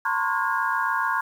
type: tone cluster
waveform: sine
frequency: 912 / 1028 / 1095 / 1432 / 1634 Hz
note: A#5 / C6 / C#6 / F6 / G#6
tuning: -38 / -31 / -22 / +43 / -29 cents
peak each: -28 dBFS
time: 0.05-1.21 s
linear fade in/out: 5 ms
effects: 8-bit